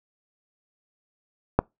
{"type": "click", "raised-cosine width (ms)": 1, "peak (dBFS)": -3, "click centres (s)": 1.59, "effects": ["noise-tail reverb RT60 0.2 s tail -26 dB re dry"]}